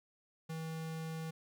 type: tone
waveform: square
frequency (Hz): 161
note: E3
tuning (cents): -41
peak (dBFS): -40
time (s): 0.49-1.31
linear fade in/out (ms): 10
effects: 13-bit